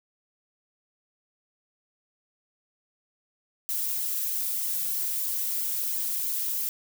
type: noise with flanger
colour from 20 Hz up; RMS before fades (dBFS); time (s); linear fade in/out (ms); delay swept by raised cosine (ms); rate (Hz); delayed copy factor
violet; -29; 3.69-6.69; 0; 0.94 to 3.34; 3.1; +0.7
effects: none